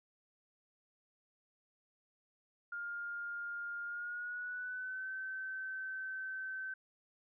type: tone with pitch glide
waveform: sine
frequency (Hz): 1410 to 1537.6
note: F6 to G6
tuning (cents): +16 to -34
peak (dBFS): -39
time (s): 2.72-6.74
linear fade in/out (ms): 5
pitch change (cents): +150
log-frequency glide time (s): 3.85-5.1
effects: none